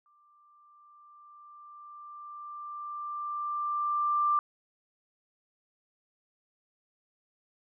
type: tone with exponential growth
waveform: sine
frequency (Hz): 1183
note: D6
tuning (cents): +12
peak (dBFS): -22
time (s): 0.06-4.39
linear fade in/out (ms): 1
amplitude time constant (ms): 940
effects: none